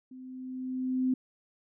sine tone with level ramp, 257.2 Hz, C4, 30 cents flat, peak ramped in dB -44 to -23 dBFS, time 0.11-1.14 s, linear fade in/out 5 ms, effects none

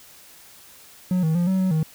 triangle tone with pitch steps, 182.5 / 159.2 / 174.5 / 189 / 187.1 / 157.6 Hz, F#3 / D#3 / F3 / F#3 / F#3 / D#3, -24 / +40 / -1 / +37 / +20 / +23 cents, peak -16 dBFS, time 1.11-1.83 s, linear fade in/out 2 ms, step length 120 ms, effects white hiss -48 dBFS RMS until 1.94 s

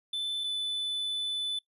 triangle tone pair in turn, 3520 / 3498 Hz, A7 / A7, 0 / -11 cents, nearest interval unison, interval 11 cents, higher first, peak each -28 dBFS, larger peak neither, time 0.13-0.44 / 0.44-1.59 s, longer second, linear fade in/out 5 ms, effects noise-tail reverb RT60 0.1 s tail -19 dB re dry + resampled to 32000 Hz

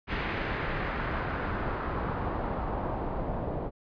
pink noise with low-pass filter sweep, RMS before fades -32 dBFS, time 0.07-3.71 s, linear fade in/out 50 ms, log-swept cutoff 2300 to 660 Hz, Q 1.5, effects resampled to 11025 Hz

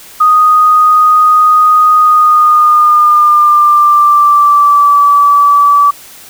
sine tone with pitch glide, 1242 to 1152.2 Hz, D#6 to D6, -3 to -33 cents, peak -3 dBFS, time 0.2-5.91 s, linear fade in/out 10 ms, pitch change -130 cents, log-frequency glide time 1.96-5.01 s, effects white hiss -34 dBFS RMS until 6.29 s

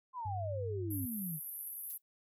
sine exponential sweep, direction down, 1057 to 146.83 Hz, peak -38 dBFS, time 0.13-1.4 s, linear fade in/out 50 ms
sine tone, 98.9 Hz, G2, 16 cents sharp, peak -37 dBFS, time 0.25-1.06 s, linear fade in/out 10 ms
pink band-pass noise, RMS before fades -44 dBFS, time 0.9-1.98 s, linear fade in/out 10 ms, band 11000 to 13000 Hz, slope 96 dB/octave
violet noise with exponential decay, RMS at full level -46 dBFS, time 1.9-2.02 s, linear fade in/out 1 ms, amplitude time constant 26 ms
effects none

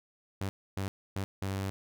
sawtooth tone bursts at uneven times, 97 Hz, G2, 18 cents flat, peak -28 dBFS, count 4, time 0.41-0.49 / 0.77-0.88 / 1.16-1.24 / 1.42-1.7 s, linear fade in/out 0 ms, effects none

